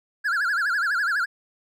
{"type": "tone with vibrato", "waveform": "triangle", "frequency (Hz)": 1525, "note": "G6", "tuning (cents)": -48, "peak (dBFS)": -19, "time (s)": [0.24, 1.26], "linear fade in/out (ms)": 20, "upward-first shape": "sine", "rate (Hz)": 12, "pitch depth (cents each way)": 200, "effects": []}